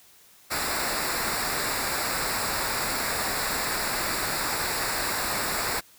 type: noise with comb filter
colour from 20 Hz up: pink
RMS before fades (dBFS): -28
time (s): 0.5-5.81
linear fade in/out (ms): 20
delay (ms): 0.32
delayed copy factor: -0.75
effects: white hiss -55 dBFS RMS until 5.98 s